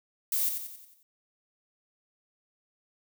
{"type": "noise with echo", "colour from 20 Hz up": "violet", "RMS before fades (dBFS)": -28, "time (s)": [0.32, 0.49], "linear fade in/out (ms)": 2, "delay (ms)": 90, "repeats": 6, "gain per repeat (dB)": -6, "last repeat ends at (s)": 1.03, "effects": []}